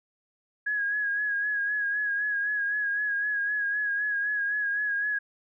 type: tone with vibrato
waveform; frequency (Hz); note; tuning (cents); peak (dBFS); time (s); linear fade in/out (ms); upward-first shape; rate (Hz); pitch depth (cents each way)
sine; 1661.2; G#6; 0; -25; 0.66-5.19; 10; sine; 3.9; 40
effects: none